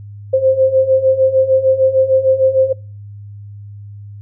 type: beating tone pair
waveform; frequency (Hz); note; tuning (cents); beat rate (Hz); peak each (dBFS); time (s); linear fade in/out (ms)
sine; 522 / 528.6; C5 / C5; -4 / +18; 6.6; -15 / -11; 0.33-2.73; 10
effects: noise-tail reverb RT60 0.4 s tail -26 dB re dry + added 102 Hz sine -30 dBFS peak until 4.21 s